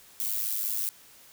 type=noise with amplitude modulation; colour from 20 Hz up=violet; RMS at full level=-27 dBFS; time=0.2-0.89 s; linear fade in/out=0 ms; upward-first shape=sine; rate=105 Hz; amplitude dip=70%; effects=white hiss -54 dBFS RMS until 1.32 s